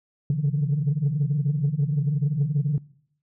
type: tone cluster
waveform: sine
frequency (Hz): 135.4 / 140.6 / 147.2 / 168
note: C#3 / C#3 / D3 / E3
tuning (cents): -40 / +25 / +4 / +33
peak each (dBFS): -26 / -27 / -22 / -30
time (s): 0.3-2.78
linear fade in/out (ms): 2
effects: noise-tail reverb RT60 0.7 s tail -23 dB re dry + tanh soft clip ceiling -15 dBFS